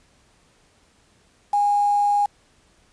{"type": "tone with quantisation", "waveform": "sine", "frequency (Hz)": 819, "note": "G#5", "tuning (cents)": -24, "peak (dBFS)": -16, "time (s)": [1.53, 2.26], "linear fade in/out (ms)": 5, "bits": 6, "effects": ["pink hiss -59 dBFS RMS until 2.92 s", "resampled to 22050 Hz"]}